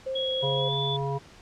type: tone with vibrato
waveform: sine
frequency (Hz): 525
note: C5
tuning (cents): +6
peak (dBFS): -28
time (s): 0.06-0.69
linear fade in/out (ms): 10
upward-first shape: triangle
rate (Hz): 2.8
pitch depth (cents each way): 17
type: tone with pitch glide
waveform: sine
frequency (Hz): 3322 to 3465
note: G#7 to A7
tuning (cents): 0 to -27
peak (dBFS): -28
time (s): 0.15-0.97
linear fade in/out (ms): 10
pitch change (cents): +73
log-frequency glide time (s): 0.55-0.73
type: harmonic tone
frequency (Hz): 138.59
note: C#3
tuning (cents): 0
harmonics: 1 / 3 / 5 / 7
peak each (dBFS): -29 / -32 / -36 / -34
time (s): 0.42-1.19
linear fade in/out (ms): 20
effects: pink hiss -51 dBFS RMS until 1.41 s + low-pass 6000 Hz 12 dB/octave